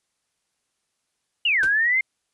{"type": "linear two-way sweep", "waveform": "sine", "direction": "down then up", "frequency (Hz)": [2960, 1515, 2134], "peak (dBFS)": -17, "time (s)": [1.45, 2.01], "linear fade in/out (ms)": 5, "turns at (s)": 1.63}
{"type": "noise with exponential decay", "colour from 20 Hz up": "pink", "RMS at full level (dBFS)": -30, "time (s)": [1.63, 1.74], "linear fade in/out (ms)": 1, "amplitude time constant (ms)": 23}
{"effects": ["white hiss -75 dBFS RMS until 2.33 s", "resampled to 24000 Hz"]}